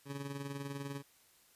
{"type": "tone with tremolo", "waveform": "20% pulse", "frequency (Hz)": 140, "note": "C#3", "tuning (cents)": 18, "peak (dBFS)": -33, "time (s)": [0.05, 1.03], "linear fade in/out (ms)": 50, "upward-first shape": "sine", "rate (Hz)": 20, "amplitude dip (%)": 55, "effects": ["white hiss -66 dBFS RMS until 1.55 s", "resampled to 32000 Hz"]}